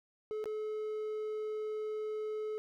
triangle tone with dropouts, 429.6 Hz, A4, 41 cents flat, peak -33 dBFS, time 0.31-2.58 s, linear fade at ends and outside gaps 0 ms, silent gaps 0.441-0.457 s, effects none

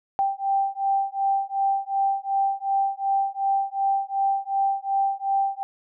sine beating tone pair, 784 / 786.7 Hz, G5 / G5, 0 / +6 cents, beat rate 2.7 Hz, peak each -24 dBFS, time 0.19-5.63 s, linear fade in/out 0 ms, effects none

